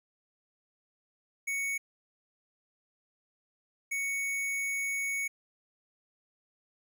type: tone bursts at uneven times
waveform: square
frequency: 2224 Hz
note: C#7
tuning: 5 cents sharp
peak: -31 dBFS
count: 2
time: 1.47-1.78 / 3.91-5.28 s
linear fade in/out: 10 ms
effects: 11-bit